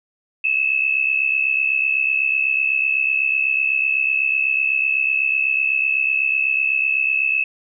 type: tone pair together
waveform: sine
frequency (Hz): 2569 / 2637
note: E7 / E7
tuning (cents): -45 / 0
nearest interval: unison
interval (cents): 45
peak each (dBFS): -19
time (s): 0.44-7.44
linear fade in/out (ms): 5
effects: none